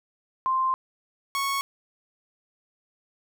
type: tone pair in turn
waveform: sine / sawtooth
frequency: 1046.5 / 1104.9 Hz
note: C6 / C#6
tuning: 0 / -6 cents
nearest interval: minor second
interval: 94 cents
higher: second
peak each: -21 dBFS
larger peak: neither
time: 0.46-0.74 / 1.35-1.61 s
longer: first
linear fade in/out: 0 ms
effects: none